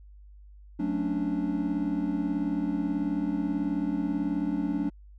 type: chord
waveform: triangle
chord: D major seventh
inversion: first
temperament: just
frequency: 183.54 / 220.2 / 275.3 / 293.7 Hz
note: F#3 / A3 / C#4 / D4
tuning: -14 / +2 / -12 / 0 cents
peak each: -31 / -32 / -31 / -27 dBFS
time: 0.79-4.9 s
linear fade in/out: 10 ms
effects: added 50 Hz sine -47 dBFS peak until 5.18 s